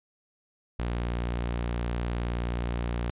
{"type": "tone", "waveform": "sawtooth", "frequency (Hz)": 59.2, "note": "A#1", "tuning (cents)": 27, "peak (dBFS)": -24, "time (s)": [0.79, 3.1], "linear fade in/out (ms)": 0, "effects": ["resampled to 8000 Hz"]}